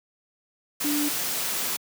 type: tone in noise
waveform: sine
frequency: 293.7 Hz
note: D4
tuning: in tune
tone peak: -24 dBFS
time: 0.84-1.09 s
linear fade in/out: 10 ms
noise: white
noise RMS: -28 dBFS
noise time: 0.8-1.77 s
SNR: +1 dB
effects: high-pass 150 Hz 12 dB/octave